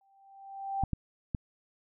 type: tone with exponential growth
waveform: sine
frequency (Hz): 784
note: G5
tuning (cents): 0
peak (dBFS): -27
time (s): 0.01-0.84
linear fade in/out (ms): 2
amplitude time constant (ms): 180
type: clicks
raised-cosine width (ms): 5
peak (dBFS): -18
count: 3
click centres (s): 0.836 / 0.933 / 1.348
effects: none